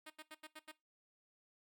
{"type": "tone bursts", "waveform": "5% pulse", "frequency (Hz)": 310, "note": "D#4", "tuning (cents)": -6, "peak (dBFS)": -38, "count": 6, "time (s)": [0.06, 0.718], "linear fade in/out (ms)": 10, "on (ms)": 43, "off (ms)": 80, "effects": ["noise-tail reverb RT60 0.2 s tail -18 dB re dry"]}